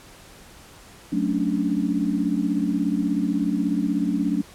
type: chord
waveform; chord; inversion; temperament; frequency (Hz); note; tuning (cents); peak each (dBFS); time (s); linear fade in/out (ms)
sine; D major seventh; first; equal; 185 / 220 / 277.2 / 293.7; F#3 / A3 / C#4 / D4; 0 / 0 / 0 / 0; -26 / -26 / -26 / -25; 1.12-4.42; 10
effects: pink hiss -47 dBFS RMS until 4.54 s + low-pass 12000 Hz 12 dB/octave